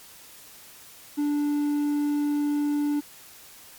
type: tone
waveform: triangle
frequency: 292.5 Hz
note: D4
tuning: 7 cents flat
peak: -20 dBFS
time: 1.17-3.01 s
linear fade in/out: 20 ms
effects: white hiss -48 dBFS RMS until 3.78 s + MP3 96 kbps